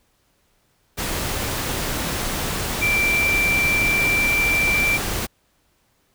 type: tone in noise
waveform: sine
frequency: 2349 Hz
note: D7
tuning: in tune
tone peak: -17 dBFS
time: 2.81-4.98 s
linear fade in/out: 20 ms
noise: pink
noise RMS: -25 dBFS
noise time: 0.97-5.27 s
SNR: +5 dB
effects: pink hiss -64 dBFS RMS until 6.14 s